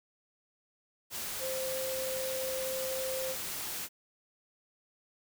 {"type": "tone in noise", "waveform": "sine", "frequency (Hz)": 523.3, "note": "C5", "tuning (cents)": 0, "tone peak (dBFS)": -34, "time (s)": [1.39, 3.36], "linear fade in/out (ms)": 50, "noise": "white", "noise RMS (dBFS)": -38, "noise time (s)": [1.1, 3.89], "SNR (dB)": 1, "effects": []}